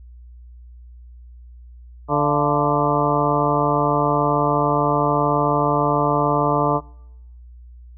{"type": "harmonic tone with a mistuned harmonic", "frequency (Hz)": 146.83, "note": "D3", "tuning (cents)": 0, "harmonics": [1, 2, 3, 4, 5, 6, 7, 8], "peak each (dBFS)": [-24, -24, -24, -24, -24, -24, -24, -24], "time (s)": [2.08, 6.81], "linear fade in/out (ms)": 50, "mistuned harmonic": 5, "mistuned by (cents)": -86, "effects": ["noise-tail reverb RT60 0.9 s tail -26 dB re dry", "added 60 Hz sine -39 dBFS peak until 7.97 s"]}